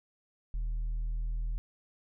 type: tone with tanh clipping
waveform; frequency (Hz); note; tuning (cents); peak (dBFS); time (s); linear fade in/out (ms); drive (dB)
sine; 40.12; E1; -46; -31; 0.54-1.58; 0; 3
effects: none